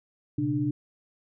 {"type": "tone cluster", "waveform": "sine", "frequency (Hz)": [120.3, 136.8, 297], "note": ["B2", "C#3", "D4"], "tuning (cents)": [-45, -23, 20], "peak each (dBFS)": [-32, -30, -26], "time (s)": [0.38, 0.71], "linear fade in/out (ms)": 5, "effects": []}